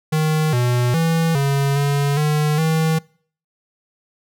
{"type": "tone with pitch steps", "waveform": "square", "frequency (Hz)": [155.7, 122.6, 164.3, 139.4, 141.9, 150.9, 159.9], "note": ["D#3", "B2", "E3", "C#3", "C#3", "D3", "D#3"], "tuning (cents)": [2, -12, -5, 10, 41, 47, 48], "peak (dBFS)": -16, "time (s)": [0.12, 2.99], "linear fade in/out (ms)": 10, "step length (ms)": 410, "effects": ["noise-tail reverb RT60 0.5 s tail -24 dB re dry"]}